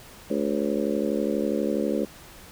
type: harmonic tone with a mistuned harmonic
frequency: 72.1 Hz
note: D2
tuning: 31 cents flat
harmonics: 3 / 4 / 5 / 6 / 7 / 8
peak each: -28 / -29 / -30 / -31 / -31 / -32 dBFS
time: 0.3-2.05 s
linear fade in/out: 5 ms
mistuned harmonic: 8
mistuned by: -60 cents
effects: pink hiss -47 dBFS RMS until 2.51 s